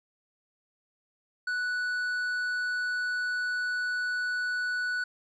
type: tone with tanh clipping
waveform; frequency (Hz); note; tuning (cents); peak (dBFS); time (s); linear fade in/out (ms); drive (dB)
sine; 1480; F#6; 0; -29; 1.47-5.04; 5; 7
effects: none